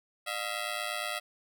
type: ring-modulated tone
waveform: 10% pulse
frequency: 659.3 Hz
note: E5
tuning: in tune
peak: -21 dBFS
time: 0.26-1.2 s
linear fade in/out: 20 ms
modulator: 54.2 Hz
effects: none